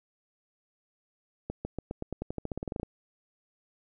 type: accelerating click train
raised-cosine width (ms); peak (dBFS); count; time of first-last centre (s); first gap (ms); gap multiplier
2; -20; 18; 1.5-2.831; 150; 0.91
effects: none